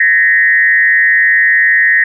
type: tone with frequency modulation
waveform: sine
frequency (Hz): 1855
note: A#6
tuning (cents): -9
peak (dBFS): -6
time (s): 0-2.04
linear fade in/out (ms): 5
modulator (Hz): 153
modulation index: 0.87
effects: none